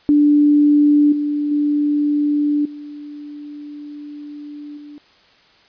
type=tone with level steps; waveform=sine; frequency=293.7 Hz; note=D4; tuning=in tune; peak=-9 / -17 / -14 / -30 / -34 dBFS; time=0.09-4.98 s; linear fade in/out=0 ms; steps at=1.12 / 1.51 / 2.65 / 4.77 s; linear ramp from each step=5 ms; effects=white hiss -52 dBFS RMS until 5.68 s + resampled to 11025 Hz